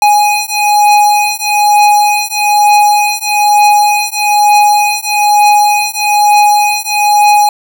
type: beating tone pair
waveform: square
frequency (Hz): 830.6 / 831.7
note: G#5 / G#5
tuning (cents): 0 / +2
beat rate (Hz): 1.1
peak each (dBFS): -10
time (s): 0.02-7.49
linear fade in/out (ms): 2
effects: none